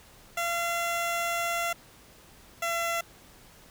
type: tone pair in turn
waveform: 15% pulse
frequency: 684 / 676.9 Hz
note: F5 / E5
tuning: -36 / +46 cents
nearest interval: unison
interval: 18 cents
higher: first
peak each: -21 dBFS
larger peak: neither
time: 0.37-1.73 / 2.62-3.01 s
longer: first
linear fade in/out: 5 ms
effects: pink hiss -54 dBFS RMS until 3.7 s